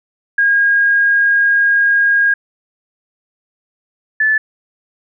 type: tone pair in turn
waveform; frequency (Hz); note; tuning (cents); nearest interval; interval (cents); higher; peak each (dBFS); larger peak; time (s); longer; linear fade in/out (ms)
sine; 1629 / 1741.2; G#6 / A6; -34 / -19; minor second; 115; second; -9 / -10; first; 0.38-2.34 / 4.2-4.38; first; 5
effects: none